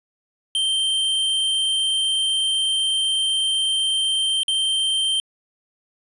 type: tone with dropouts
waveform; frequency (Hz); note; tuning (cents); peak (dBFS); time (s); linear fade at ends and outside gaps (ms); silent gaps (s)
square; 3136; G7; 0; -19; 0.55-5.2; 1; 4.433-4.481
effects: resampled to 24000 Hz